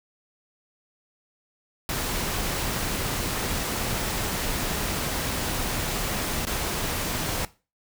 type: noise with dropouts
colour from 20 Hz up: pink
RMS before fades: -28 dBFS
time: 1.89-7.45 s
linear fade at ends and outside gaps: 1 ms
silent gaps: 6.452-6.469 s
effects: noise-tail reverb RT60 0.3 s tail -18 dB re dry